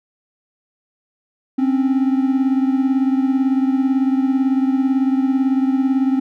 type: beating tone pair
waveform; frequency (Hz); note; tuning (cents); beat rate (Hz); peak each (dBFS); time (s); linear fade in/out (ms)
triangle; 262.9 / 280.9; C4 / C#4; +8 / +23; 18; -13 / -19; 1.58-6.2; 10
effects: none